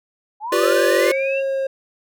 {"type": "linear sweep", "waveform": "sine", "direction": "up", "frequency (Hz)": [808, 2800], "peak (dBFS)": -24, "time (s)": [0.4, 1.43], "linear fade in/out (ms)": 50}
{"type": "chord", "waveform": "square", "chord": "G dominant seventh", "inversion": "third", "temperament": "equal", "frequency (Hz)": [349.2, 392, 493.9, 587.3], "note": ["F4", "G4", "B4", "D5"], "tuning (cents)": [0, 0, 0, 0], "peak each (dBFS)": -22, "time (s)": [0.52, 1.12], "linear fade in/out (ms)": 5}
{"type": "tone with vibrato", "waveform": "triangle", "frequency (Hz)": 540, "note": "C#5", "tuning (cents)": -45, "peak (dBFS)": -17, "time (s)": [0.63, 1.67], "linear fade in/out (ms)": 5, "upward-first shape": "triangle", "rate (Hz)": 1.7, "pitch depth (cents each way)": 12}
{"effects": []}